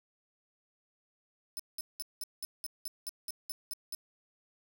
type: tone bursts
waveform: 10% pulse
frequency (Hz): 5274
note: E8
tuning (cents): 0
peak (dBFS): -30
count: 12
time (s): 1.57-3.948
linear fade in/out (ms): 0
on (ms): 24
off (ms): 190
effects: none